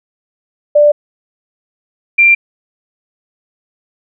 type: tone pair in turn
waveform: sine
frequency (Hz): 590 / 2372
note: D5 / D7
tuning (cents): +8 / +17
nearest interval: 2 octaves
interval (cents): 2409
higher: second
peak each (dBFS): -4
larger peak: neither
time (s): 0.75-0.92 / 2.18-2.35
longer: neither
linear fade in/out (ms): 10
effects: none